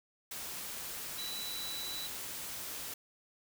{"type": "tone in noise", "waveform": "sine", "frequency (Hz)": 3951, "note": "B7", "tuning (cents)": 0, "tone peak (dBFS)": -40, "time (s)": [1.18, 2.07], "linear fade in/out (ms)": 5, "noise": "white", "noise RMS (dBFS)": -42, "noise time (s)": [0.31, 2.94], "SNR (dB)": -1, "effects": []}